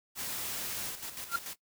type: noise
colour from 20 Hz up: white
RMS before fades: -37 dBFS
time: 0.15-0.94 s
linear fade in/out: 50 ms
type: noise with tremolo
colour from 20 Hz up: white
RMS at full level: -40 dBFS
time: 0.88-1.56 s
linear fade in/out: 50 ms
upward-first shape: square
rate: 6.9 Hz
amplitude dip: 55%
type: tone with exponential growth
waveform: triangle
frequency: 1384 Hz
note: F6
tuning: 16 cents flat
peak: -21 dBFS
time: 1.28-1.36 s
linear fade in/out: 5 ms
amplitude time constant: 17 ms
effects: noise-tail reverb RT60 0.1 s tail -20 dB re dry